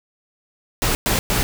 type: noise bursts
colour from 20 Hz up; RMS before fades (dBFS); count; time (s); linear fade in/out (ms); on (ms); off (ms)
pink; -19; 3; 0.82-1.43; 0; 130; 110
effects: none